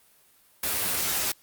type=noise with comb filter; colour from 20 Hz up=white; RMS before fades=-27 dBFS; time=0.63-1.32 s; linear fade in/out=5 ms; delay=11 ms; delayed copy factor=+1; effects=white hiss -60 dBFS RMS until 1.42 s + Opus 32 kbps